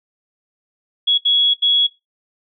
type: tone bursts at uneven times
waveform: sine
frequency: 3349 Hz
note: G#7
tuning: 14 cents sharp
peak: -12 dBFS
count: 3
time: 1.07-1.18 / 1.25-1.54 / 1.62-1.87 s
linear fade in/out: 10 ms
effects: noise-tail reverb RT60 0.2 s tail -17 dB re dry